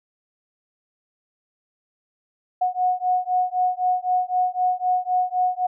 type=beating tone pair; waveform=sine; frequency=729 / 732.9 Hz; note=F#5 / F#5; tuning=-26 / -17 cents; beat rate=3.9 Hz; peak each=-22 dBFS; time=2.61-5.67 s; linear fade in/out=10 ms; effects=none